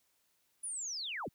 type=linear sweep; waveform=sine; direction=down; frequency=10150 to 32.7 Hz; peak=-37 dBFS; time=0.63-1.29 s; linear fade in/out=10 ms; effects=white hiss -75 dBFS RMS until 1.34 s